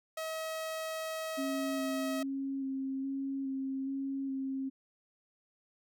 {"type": "tone", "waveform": "sawtooth", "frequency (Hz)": 639, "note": "D#5", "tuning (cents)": 46, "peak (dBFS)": -32, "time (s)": [0.17, 2.23], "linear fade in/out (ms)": 5}
{"type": "tone with vibrato", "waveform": "sine", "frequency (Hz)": 270, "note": "C#4", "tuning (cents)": -45, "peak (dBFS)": -33, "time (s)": [1.37, 4.7], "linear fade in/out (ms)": 20, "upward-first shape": "square", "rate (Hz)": 1.2, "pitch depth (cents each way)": 14}
{"effects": []}